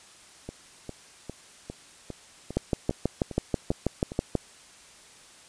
two click trains, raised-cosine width 2 ms, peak -22 / -10 dBFS, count 10 / 12, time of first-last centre 0.49-4.119 / 2.57-4.353 s, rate 2.48 / 6.17 Hz, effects white hiss -52 dBFS RMS until 5.48 s + resampled to 22050 Hz

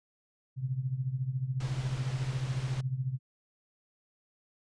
sine tone with tremolo, 130 Hz, C3, 11 cents flat, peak -26 dBFS, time 0.56-3.19 s, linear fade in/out 50 ms, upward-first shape triangle, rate 14 Hz, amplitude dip 85%
pink low-pass noise, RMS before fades -44 dBFS, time 1.6-2.81 s, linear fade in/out 5 ms, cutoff 6200 Hz, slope 12 dB/octave
effects resampled to 22050 Hz

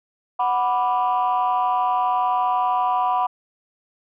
sine chord, B minor, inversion second, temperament equal, 740 / 987.8 / 1174.7 Hz, F#5 / B5 / D6, 0 / 0 / 0 cents, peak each -20 / -20 / -25 dBFS, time 0.39-3.27 s, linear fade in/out 10 ms, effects tanh soft clip ceiling -12 dBFS

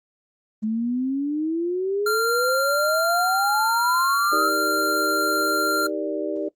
sine exponential sweep, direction up, 212.9 to 1312 Hz, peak -21 dBFS, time 0.62-4.5 s, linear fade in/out 20 ms
square tone, 1386 Hz, F6, 14 cents flat, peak -21 dBFS, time 2.06-5.87 s, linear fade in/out 5 ms
sine chord, Eb major seventh, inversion none, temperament equal with one note detuned, 314.7 / 392 / 466.2 / 587.3 Hz, Eb4 / G4 / Bb4 / D5, +20 / 0 / 0 / 0 cents, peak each -28 / -29 / -32 / -28 dBFS, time 4.32-6.49 s, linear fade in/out 10 ms
effects noise-tail reverb RT60 0.1 s tail -19 dB re dry + Opus 24 kbps

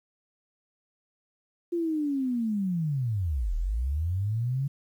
sine linear two-way sweep, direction down then up, 349.7 to 36.78 to 141.6 Hz, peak -25 dBFS, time 1.72-4.68 s, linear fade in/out 10 ms, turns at 3.55 s, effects 10-bit

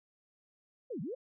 sine linear two-way sweep, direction down then up, 554.4 to 136.8 to 554.4 Hz, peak -36 dBFS, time 0.9-1.15 s, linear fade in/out 10 ms, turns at 1.01 s, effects none

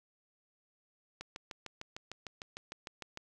click train, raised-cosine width 0.2 ms, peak -25 dBFS, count 14, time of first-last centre 1.21-3.174 s, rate 6.62 Hz, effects none

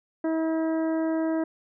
harmonic tone, 321.7 Hz, E4, 42 cents flat, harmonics 1 / 2 / 3 / 4 / 5 / 6, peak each -24 / -30 / -39 / -44 / -43 / -48 dBFS, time 0.24-1.44 s, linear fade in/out 5 ms, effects none

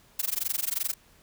blue noise with amplitude modulation, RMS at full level -26 dBFS, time 0.19-0.94 s, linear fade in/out 5 ms, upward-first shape sine, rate 22.8 Hz, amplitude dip 100%, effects pink hiss -59 dBFS RMS until 1.22 s

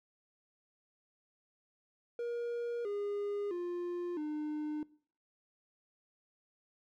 triangle tone with pitch steps, 474.3 / 408.2 / 351.2 / 302.3 Hz, A#4 / G#4 / F4 / D#4, +30 / -30 / +10 / -50 cents, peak -33 dBFS, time 2.19-4.83 s, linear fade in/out 2 ms, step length 660 ms, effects noise-tail reverb RT60 0.5 s tail -21 dB re dry

